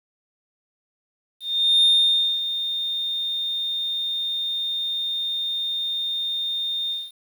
sine tone with ADSR envelope, 3643 Hz, A#7, 41 cents flat, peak -11 dBFS, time 1.4-7.12 s, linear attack 430 ms, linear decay 570 ms, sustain -12 dB, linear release 210 ms, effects tanh soft clip ceiling -11 dBFS + 8-bit

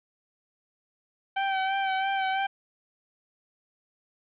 sawtooth tone with vibrato, 773 Hz, G5, 24 cents flat, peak -21 dBFS, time 1.36-2.47 s, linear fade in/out 10 ms, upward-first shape sine, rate 3 Hz, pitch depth 29 cents each way, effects resampled to 8000 Hz + 9-bit

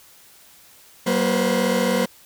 40% pulse tone cluster, 188.5 / 235.2 / 487 / 523 Hz, F#3 / A#3 / B4 / C5, +32 / +16 / -24 / -1 cents, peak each -23 dBFS, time 1.06-2.06 s, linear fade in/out 10 ms, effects white hiss -50 dBFS RMS until 2.25 s

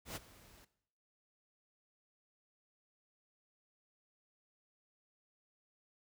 pink noise with ADSR envelope, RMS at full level -41 dBFS, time 0.05-0.65 s, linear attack 110 ms, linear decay 23 ms, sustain -20 dB, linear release 7 ms, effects noise-tail reverb RT60 0.7 s tail -17 dB re dry

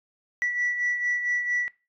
sine beating tone pair, 1954 / 1958.4 Hz, B6 / B6, -19 / -15 cents, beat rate 4.4 Hz, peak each -23 / -31 dBFS, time 0.42-1.68 s, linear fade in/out 0 ms, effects noise-tail reverb RT60 0.3 s tail -20 dB re dry + tanh soft clip ceiling -19 dBFS

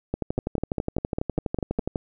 two click trains, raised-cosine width 2 ms, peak -12 / -12 dBFS, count 23 / 8, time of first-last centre 0.14-1.958 / 0.38-1.788 s, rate 12.1 / 4.97 Hz, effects none

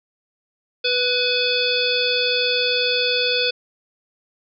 harmonic tone with a mistuned harmonic, 493.9 Hz, B4, in tune, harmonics 1 / 3 / 5 / 7 / 9 / 10, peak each -23 / -28 / -24 / -23 / -24 / -29 dBFS, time 0.84-3.51 s, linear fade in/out 10 ms, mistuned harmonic 5, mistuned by +48 cents, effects none

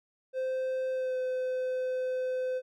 triangle tone with pitch glide, 519 to 511.3 Hz, C5 to C5, -14 to -40 cents, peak -27 dBFS, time 0.33-2.62 s, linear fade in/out 50 ms, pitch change -26 cents, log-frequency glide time 0.92-1.17 s, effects none

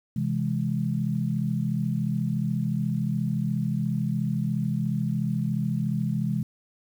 sine chord, C augmented, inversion none, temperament equal, 130.81 / 164.81 / 207.7 Hz, C3 / E3 / G#3, 0 / 0 / 0 cents, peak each -28 dBFS, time 0.16-6.43 s, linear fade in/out 5 ms, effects 9-bit

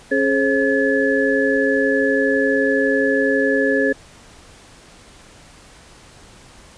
sine tone cluster, 273.1 / 425 / 537 / 1713 Hz, C#4 / G#4 / C5 / A6, -26 / +40 / +45 / -47 cents, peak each -20 dBFS, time 0.11-3.93 s, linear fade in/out 10 ms, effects pink hiss -45 dBFS RMS until 6.77 s + resampled to 22050 Hz

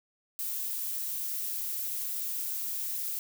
violet noise, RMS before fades -34 dBFS, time 0.39-3.19 s, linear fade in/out 0 ms, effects none

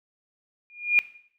sine tone with exponential growth, 2424 Hz, D#7, 46 cents flat, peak -12 dBFS, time 0.7-0.99 s, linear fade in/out 0 ms, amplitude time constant 63 ms, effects noise-tail reverb RT60 0.6 s tail -17 dB re dry

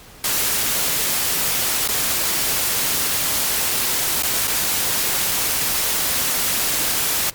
white noise with dropouts, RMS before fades -20 dBFS, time 0.24-7.3 s, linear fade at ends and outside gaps 2 ms, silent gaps 1.877-1.887 / 4.224-4.233 / 4.474-4.478 s, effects pink hiss -43 dBFS RMS until 7.34 s + MP3 96 kbps

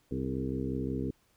harmonic tone with a mistuned harmonic, 65.6 Hz, C2, 5 cents sharp, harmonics 1 / 2 / 3 / 4 / 5 / 6 / 7, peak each -40 / -37 / -39 / -35 / -40 / -40 / -42 dBFS, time 0.11-1.11 s, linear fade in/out 5 ms, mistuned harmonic 6, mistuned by +34 cents, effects pink hiss -69 dBFS RMS until 1.36 s

